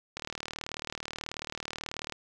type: click train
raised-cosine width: 0.2 ms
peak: -18 dBFS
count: 76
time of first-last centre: 0.17-2.123 s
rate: 38.4 Hz
effects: none